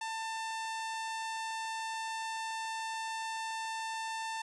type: tone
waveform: sawtooth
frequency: 893 Hz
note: A5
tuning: 25 cents sharp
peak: -32 dBFS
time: 0.01-4.42 s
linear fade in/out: 5 ms
effects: resampled to 22050 Hz